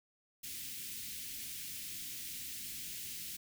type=band-stop noise; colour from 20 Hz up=white; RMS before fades=-44 dBFS; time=0.43-3.37 s; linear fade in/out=10 ms; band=300 to 2100 Hz; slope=24 dB/octave; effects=none